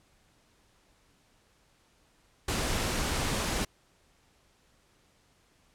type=noise; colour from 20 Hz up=pink; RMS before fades=-30 dBFS; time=2.48-3.65 s; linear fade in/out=5 ms; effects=pink hiss -66 dBFS RMS until 5.74 s + low-pass 10000 Hz 12 dB/octave